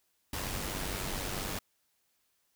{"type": "noise with amplitude modulation", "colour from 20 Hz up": "pink", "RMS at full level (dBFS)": -34, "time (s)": [0.33, 1.59], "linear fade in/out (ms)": 5, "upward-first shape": "sine", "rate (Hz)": 95.7, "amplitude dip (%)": 50, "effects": ["white hiss -75 dBFS RMS until 2.55 s"]}